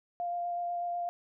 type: tone with vibrato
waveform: sine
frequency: 698.5 Hz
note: F5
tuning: in tune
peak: -31 dBFS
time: 0.2-1.09 s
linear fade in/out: 0 ms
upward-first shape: square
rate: 8.1 Hz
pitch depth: 8 cents each way
effects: none